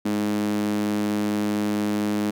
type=tone with high-pass filter; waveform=sawtooth; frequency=104.4 Hz; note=G#2; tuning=10 cents sharp; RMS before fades=-24 dBFS; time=0.05-2.31 s; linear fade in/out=10 ms; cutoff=250 Hz; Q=9.7; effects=none